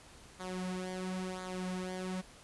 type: tone with flanger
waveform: sawtooth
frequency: 184.6 Hz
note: F#3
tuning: 4 cents flat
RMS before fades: -39 dBFS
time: 0.39-2.22 s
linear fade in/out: 20 ms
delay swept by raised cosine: 0.36 to 4.66 ms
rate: 0.97 Hz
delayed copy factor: -0.7
effects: pink hiss -56 dBFS RMS until 2.43 s + resampled to 24000 Hz